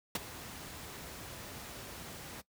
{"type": "noise with ADSR envelope", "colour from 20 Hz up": "pink", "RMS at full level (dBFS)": -30, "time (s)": [0.15, 2.42], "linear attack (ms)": 4, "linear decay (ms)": 22, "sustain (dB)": -16, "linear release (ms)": 20, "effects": ["noise-tail reverb RT60 0.1 s tail -19 dB re dry", "high-pass 60 Hz 12 dB/octave"]}